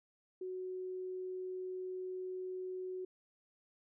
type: tone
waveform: sine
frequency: 370.1 Hz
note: F#4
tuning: in tune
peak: -39 dBFS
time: 0.41-3.05 s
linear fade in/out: 5 ms
effects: none